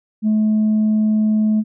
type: tone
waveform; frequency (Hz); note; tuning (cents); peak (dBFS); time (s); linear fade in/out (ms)
sine; 215.2; A3; -38; -11; 0.22-1.64; 50
effects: tanh soft clip ceiling -11 dBFS